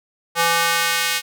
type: tone with high-pass filter sweep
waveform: square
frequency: 168.1 Hz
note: E3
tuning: 34 cents sharp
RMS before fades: -19 dBFS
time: 0.35-1.22 s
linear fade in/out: 50 ms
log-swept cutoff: 840 to 2300 Hz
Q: 0.97
effects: none